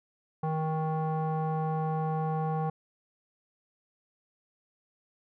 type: tone with low-pass filter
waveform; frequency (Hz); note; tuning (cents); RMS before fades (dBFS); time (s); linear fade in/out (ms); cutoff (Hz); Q
square; 157.6; D#3; +23; -30; 0.43-2.7; 5; 910; 5.1
effects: none